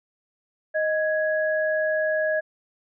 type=tone pair together; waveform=sine; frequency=624 / 1665.9 Hz; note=D#5 / G#6; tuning=+5 / +5 cents; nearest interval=octave + perfect fourth; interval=1700 cents; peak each=-22 / -26 dBFS; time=0.74-2.41 s; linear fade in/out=20 ms; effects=none